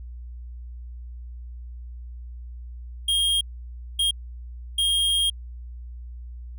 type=tone bursts at uneven times; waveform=square; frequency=3238 Hz; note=G#7; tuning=45 cents flat; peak=-20 dBFS; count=3; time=3.08-3.41 / 3.99-4.11 / 4.78-5.3 s; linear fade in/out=5 ms; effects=added 60 Hz sine -35 dBFS peak until 6.58 s